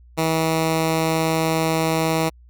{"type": "tone", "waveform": "10% pulse", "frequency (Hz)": 161.1, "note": "E3", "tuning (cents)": -39, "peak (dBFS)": -10, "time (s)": [0.17, 2.3], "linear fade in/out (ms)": 20, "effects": ["added 60 Hz sine -45 dBFS peak until 2.49 s"]}